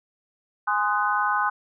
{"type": "chord", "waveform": "sine", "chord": "Ab dominant seventh", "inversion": "none", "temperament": "just", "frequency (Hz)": [830.6, 1038.3, 1245.9, 1495.1], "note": ["Ab5", "C6", "Eb6", "Gb6"], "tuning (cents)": [0, -14, 2, 18], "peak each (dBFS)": -26, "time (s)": [0.67, 1.5], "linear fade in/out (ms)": 10, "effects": []}